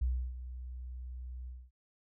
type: tone with ADSR envelope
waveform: sine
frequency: 62.4 Hz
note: B1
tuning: 19 cents sharp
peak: -27 dBFS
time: 0.01-1.71 s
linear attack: 10 ms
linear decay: 310 ms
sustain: -13 dB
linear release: 240 ms
effects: none